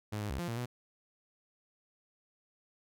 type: tone with pitch steps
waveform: sawtooth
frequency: 106 / 103.9 / 66.9 / 173.6 / 116.4 / 122.5 Hz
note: G#2 / G#2 / C2 / F3 / A#2 / B2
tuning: +36 / +1 / +39 / -10 / -2 / -14 cents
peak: -31 dBFS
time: 0.12-0.66 s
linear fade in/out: 10 ms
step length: 90 ms
effects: none